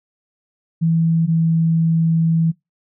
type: tone pair in turn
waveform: sine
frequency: 164.3 / 163.71 Hz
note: E3 / E3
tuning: -5 / -12 cents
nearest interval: unison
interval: 7 cents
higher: first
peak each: -13 dBFS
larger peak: neither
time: 0.81-1.27 / 1.27-2.52 s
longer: second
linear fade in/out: 20 ms
effects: noise-tail reverb RT60 0.2 s tail -24 dB re dry